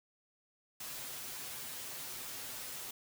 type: noise with comb filter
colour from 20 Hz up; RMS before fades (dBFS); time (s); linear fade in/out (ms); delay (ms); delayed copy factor
white; -44; 0.8-2.91; 5; 7.9; +0.75
effects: none